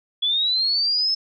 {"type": "linear sweep", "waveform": "sine", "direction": "up", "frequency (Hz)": [3385, 5274], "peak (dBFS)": -18, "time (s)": [0.22, 1.15], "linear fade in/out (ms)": 10, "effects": []}